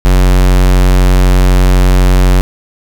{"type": "tone", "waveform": "square", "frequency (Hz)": 46, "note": "F#1", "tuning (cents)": -9, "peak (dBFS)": -5, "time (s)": [0.05, 2.41], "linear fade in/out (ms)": 0, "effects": []}